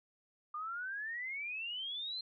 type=exponential sweep; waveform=sine; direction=up; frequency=1195 to 4183 Hz; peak=-38 dBFS; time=0.54-2.21 s; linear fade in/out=5 ms; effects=none